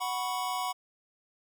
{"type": "chord", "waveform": "square", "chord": "F# suspended fourth", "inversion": "none", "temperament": "just", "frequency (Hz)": [740, 986.7, 1110], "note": ["F#5", "B5", "C#6"], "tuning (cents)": [0, -2, 2], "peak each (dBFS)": [-35, -35, -37], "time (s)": [0, 0.73], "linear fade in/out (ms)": 20, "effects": []}